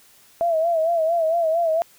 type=tone with vibrato; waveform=sine; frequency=660 Hz; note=E5; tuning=2 cents sharp; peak=-17 dBFS; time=0.41-1.82 s; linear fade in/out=0 ms; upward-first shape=sine; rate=4.4 Hz; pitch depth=77 cents each way; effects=white hiss -53 dBFS RMS until 1.98 s